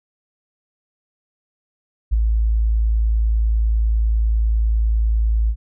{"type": "tone with ADSR envelope", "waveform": "sine", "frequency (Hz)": 55, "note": "A1", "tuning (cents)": 0, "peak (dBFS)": -11, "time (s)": [2.11, 5.56], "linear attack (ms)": 23, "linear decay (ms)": 11, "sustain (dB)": -3, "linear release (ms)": 68, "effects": []}